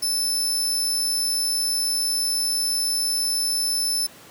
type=tone; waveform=25% pulse; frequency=5274 Hz; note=E8; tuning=in tune; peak=-16 dBFS; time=0.02-4.07 s; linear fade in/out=10 ms; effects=pink hiss -46 dBFS RMS until 4.3 s + high-pass 150 Hz 12 dB/octave